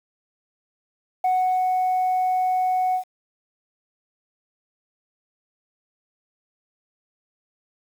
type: tone with ADSR envelope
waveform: sine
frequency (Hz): 740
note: F#5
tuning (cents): 0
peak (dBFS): -15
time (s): 1.24-3.04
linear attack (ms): 6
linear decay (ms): 350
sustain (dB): -2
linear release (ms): 98
effects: tanh soft clip ceiling -16 dBFS + 8-bit